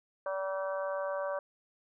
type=harmonic tone; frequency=192.2 Hz; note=G3; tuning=34 cents flat; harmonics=3 / 4 / 5 / 6 / 7 / 8; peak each=-33 / -46 / -42 / -41 / -51 / -44 dBFS; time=0.26-1.39 s; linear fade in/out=2 ms; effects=none